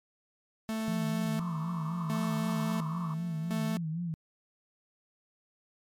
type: tone with tremolo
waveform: 45% pulse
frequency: 220.7 Hz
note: A3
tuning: 5 cents sharp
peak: -31 dBFS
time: 0.69-3.77 s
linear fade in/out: 0 ms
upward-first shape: square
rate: 0.71 Hz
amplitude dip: 80%
type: tone with vibrato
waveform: sine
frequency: 165.5 Hz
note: E3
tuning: 7 cents sharp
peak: -31 dBFS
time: 0.88-4.14 s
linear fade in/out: 0 ms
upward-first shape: sine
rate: 3.9 Hz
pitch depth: 100 cents each way
type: band-pass noise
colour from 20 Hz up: white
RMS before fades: -43 dBFS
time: 1.39-3.14 s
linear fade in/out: 0 ms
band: 960 to 1200 Hz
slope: 96 dB/octave
effects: MP3 64 kbps